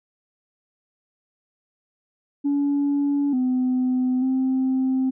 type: tone with pitch steps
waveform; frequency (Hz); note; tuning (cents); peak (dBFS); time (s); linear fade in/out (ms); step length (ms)
sine; 284.5 / 254.3 / 261.5; C#4 / C4 / C4; +45 / -49 / -1; -17; 2.44-5.11; 20; 890
effects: tanh soft clip ceiling -16 dBFS